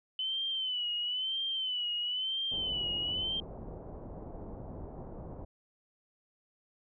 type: tone with vibrato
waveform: sine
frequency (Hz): 3025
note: F#7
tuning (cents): +38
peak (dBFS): -31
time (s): 0.19-3.4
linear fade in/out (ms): 2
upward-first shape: sine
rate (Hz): 1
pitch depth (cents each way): 84
type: low-pass noise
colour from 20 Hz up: pink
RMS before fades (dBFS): -44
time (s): 2.51-5.45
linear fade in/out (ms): 10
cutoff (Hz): 790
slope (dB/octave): 24
effects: none